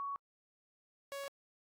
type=tone pair in turn; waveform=sine / sawtooth; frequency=1119 / 557.4 Hz; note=C#6 / C#5; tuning=+16 / +9 cents; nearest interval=octave; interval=1207 cents; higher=first; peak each=-37 / -37 dBFS; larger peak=neither; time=0-0.16 / 1.12-1.28 s; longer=neither; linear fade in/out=0 ms; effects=AAC 64 kbps